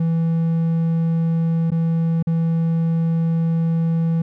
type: tone with dropouts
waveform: triangle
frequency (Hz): 164.81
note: E3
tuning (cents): 0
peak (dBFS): -14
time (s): 0-4.22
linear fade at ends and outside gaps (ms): 5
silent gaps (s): 1.705-1.717 / 2.227-2.27
effects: none